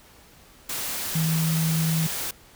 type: tone in noise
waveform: sine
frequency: 161.3 Hz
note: E3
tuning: 37 cents flat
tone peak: -21 dBFS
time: 1.15-2.07 s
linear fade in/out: 5 ms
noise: white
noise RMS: -30 dBFS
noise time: 0.69-2.31 s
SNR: +6 dB
effects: pink hiss -52 dBFS RMS until 2.55 s